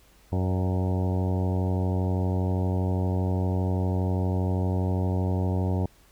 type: harmonic tone with a mistuned harmonic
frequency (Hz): 92.5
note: F#2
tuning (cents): 0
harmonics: 1 / 2 / 3 / 4 / 5 / 6 / 7 / 8 / 9 / 10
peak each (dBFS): -24 / -30 / -34 / -36 / -38 / -40 / -41 / -42 / -43 / -44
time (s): 0.32-5.86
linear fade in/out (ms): 5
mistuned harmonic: 6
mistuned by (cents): +40
effects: added 50 Hz sine -59 dBFS peak until 6.11 s + pink hiss -59 dBFS RMS until 6.11 s